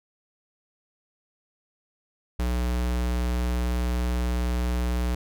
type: tone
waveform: square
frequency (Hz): 60.8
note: B1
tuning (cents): -26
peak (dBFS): -24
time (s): 2.39-5.15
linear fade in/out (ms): 5
effects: none